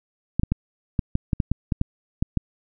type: clicks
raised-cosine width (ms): 5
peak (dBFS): -8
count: 12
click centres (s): 0.396 / 0.434 / 0.52 / 0.992 / 1.154 / 1.332 / 1.402 / 1.516 / 1.722 / 1.814 / 2.225 / 2.373
effects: none